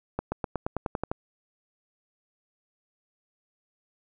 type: accelerating click train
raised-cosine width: 1 ms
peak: -14 dBFS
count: 10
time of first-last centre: 0.19-1.115 s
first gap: 130 ms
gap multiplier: 0.94
effects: none